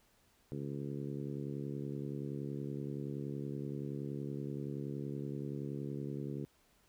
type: harmonic tone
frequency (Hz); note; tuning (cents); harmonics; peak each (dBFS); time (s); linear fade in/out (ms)
70.6; C#2; +32; 2 / 3 / 4 / 5 / 6 / 7; -41 / -45 / -45 / -46 / -48 / -55; 0.52-6.45; 0
effects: pink hiss -70 dBFS RMS until 6.88 s